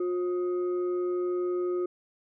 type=tone with frequency modulation; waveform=sine; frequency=357.8 Hz; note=F4; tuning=42 cents sharp; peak=-26 dBFS; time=0-1.86 s; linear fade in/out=5 ms; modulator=894 Hz; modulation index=0.29; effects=none